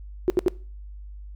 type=tone bursts; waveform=sine; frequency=361.7 Hz; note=F#4; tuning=39 cents flat; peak=-15 dBFS; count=3; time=0.28-0.482 s; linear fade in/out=0 ms; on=20 ms; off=71 ms; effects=noise-tail reverb RT60 0.4 s tail -22 dB re dry + added 50 Hz sine -37 dBFS peak until 1.35 s